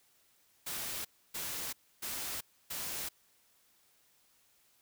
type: noise bursts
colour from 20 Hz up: white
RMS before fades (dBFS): -39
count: 4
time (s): 0.66-3.09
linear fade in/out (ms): 10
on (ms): 390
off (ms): 290
effects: white hiss -69 dBFS RMS until 4.81 s